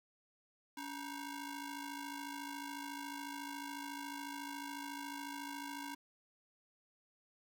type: ring-modulated tone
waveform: sawtooth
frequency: 620 Hz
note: D#5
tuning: 6 cents flat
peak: -36 dBFS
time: 0.77-5.95 s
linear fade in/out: 5 ms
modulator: 337 Hz
effects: none